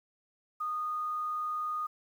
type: tone with quantisation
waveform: sine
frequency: 1232 Hz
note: D#6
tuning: 17 cents flat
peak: -31 dBFS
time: 0.6-1.87 s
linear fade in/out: 10 ms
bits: 10
effects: none